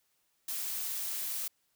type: noise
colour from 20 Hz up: blue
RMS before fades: -36 dBFS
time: 0.48-1.48 s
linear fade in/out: 5 ms
effects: white hiss -75 dBFS RMS until 1.75 s